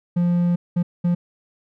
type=tone bursts at uneven times; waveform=triangle; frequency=174.61 Hz; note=F3; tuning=in tune; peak=-14 dBFS; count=3; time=0.16-0.56 / 0.76-0.83 / 1.04-1.15 s; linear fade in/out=10 ms; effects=none